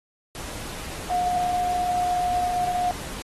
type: tone in noise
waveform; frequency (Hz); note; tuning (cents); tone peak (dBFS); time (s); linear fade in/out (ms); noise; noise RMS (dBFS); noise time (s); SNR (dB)
sine; 718; F5; +48; -21; 1.1-2.91; 0; pink; -36; 0.35-3.22; +12
effects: AAC 32 kbps